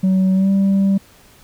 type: tone with pitch glide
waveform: sine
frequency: 188.5 to 195.49 Hz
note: F#3 to G3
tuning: +32 to -4 cents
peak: -9 dBFS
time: 0.03-0.98 s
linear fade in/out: 10 ms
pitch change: +64 cents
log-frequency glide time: 0.34-0.5 s
effects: tanh soft clip ceiling -11 dBFS + pink hiss -48 dBFS RMS until 1.43 s